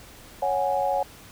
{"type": "chord", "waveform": "sine", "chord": "C# suspended fourth", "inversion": "none", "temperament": "just", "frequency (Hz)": [554.4, 739.2, 831.5], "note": ["C#5", "F#5", "G#5"], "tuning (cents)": [0, -2, 2], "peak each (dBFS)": -26, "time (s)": [0.42, 1.03], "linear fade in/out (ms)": 5, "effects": ["pink hiss -47 dBFS RMS until 1.31 s"]}